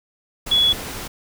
sine tone in noise, 3385 Hz, G#7, 32 cents sharp, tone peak -13 dBFS, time 0.51-0.73 s, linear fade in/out 10 ms, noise pink, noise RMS -31 dBFS, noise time 0.46-1.08 s, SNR +15 dB, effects none

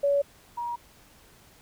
sine tone pair in turn, 566 / 951.9 Hz, C#5 / A#5, +36 / +36 cents, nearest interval major sixth, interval 900 cents, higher second, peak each -20 / -29 dBFS, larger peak first, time 0.03-0.22 / 0.57-0.76 s, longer neither, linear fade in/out 10 ms, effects pink hiss -56 dBFS RMS until 1.61 s

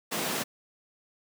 pink high-pass noise, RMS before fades -31 dBFS, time 0.11-0.44 s, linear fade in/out 20 ms, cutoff 170 Hz, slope 24 dB/octave, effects none

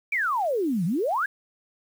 sine exponential two-way sweep, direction down then up, 2398 to 157.6 to 1708 Hz, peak -22 dBFS, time 0.12-1.26 s, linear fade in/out 5 ms, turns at 0.85 s, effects 8-bit

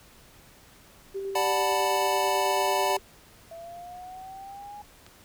sine tone with tremolo, 391 Hz, G4, 4 cents flat, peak -29 dBFS, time 1.14-2.99 s, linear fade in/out 20 ms, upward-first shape square, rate 9.1 Hz, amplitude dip 25%
square chord, B minor seventh, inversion first, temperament equal, 587.3 / 740 / 880 / 987.8 Hz, D5 / F#5 / A5 / B5, 0 / 0 / 0 / 0 cents, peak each -30 dBFS, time 1.35-2.97 s, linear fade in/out 5 ms
sine linear sweep, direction up, 662 to 831 Hz, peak -39 dBFS, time 3.51-4.82 s, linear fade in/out 5 ms
click, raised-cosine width 0.2 ms, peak -30 dBFS, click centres 5.065 s
effects pink hiss -54 dBFS RMS until 5.24 s

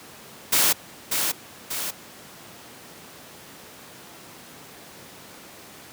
white noise with echo, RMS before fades -19 dBFS, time 0.52-0.73 s, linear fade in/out 10 ms, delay 590 ms, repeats 2, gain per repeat -5 dB, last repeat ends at 1.91 s, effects pink hiss -44 dBFS RMS until 5.92 s + high-pass 150 Hz 12 dB/octave

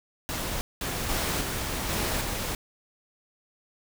pink noise bursts, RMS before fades -31 dBFS, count 3, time 0.29-2.21 s, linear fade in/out 0 ms, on 320 ms, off 480 ms
pink noise, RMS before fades -31 dBFS, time 0.81-2.55 s, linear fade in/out 2 ms
effects none

